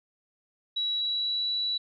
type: tone with pitch glide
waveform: sine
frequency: 3900 to 3934 Hz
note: B7 to B7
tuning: -23 to -7 cents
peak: -26 dBFS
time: 0.76-1.78 s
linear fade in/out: 10 ms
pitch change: +16 cents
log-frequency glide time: 0.94-1.49 s
effects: none